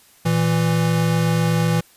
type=tone pair together; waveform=square; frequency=116.77 / 164.81 Hz; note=A#2 / E3; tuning=+3 / 0 cents; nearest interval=tritone; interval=597 cents; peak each=-22 / -18 dBFS; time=0.25-1.81 s; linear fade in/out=10 ms; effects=white hiss -52 dBFS RMS until 1.96 s + resampled to 32000 Hz